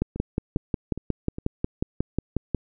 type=two click trains; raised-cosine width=3 ms; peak=-10 / -20 dBFS; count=15 / 4; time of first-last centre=0.02-2.547 / 0.16-1.384 s; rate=5.54 / 2.45 Hz; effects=none